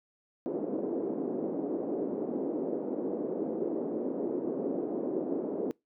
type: band-pass noise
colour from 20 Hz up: white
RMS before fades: -33 dBFS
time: 0.46-5.71 s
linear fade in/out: 0 ms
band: 250 to 440 Hz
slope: 24 dB/octave
effects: noise-tail reverb RT60 0.2 s tail -24 dB re dry